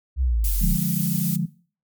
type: linear sweep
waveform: sine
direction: down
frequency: 68.1 to 34.4 Hz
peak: -18 dBFS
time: 0.16-0.77 s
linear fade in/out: 50 ms
type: noise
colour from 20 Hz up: violet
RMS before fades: -28 dBFS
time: 0.44-1.36 s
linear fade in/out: 2 ms
type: chord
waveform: sine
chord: D diminished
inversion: none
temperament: equal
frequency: 146.83 / 174.61 / 207.7 Hz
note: D3 / F3 / Ab3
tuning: 0 / 0 / 0 cents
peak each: -26 / -23 / -27 dBFS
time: 0.61-1.46 s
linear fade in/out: 10 ms
effects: noise-tail reverb RT60 0.4 s tail -18 dB re dry + MP3 96 kbps